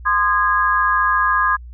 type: tone cluster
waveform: sine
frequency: 1038 / 1224 / 1649 Hz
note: C6 / D#6 / G#6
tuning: -14 / -29 / -13 cents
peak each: -18 dBFS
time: 0.05-1.57 s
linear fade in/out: 20 ms
effects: added 60 Hz sine -33 dBFS peak until 1.73 s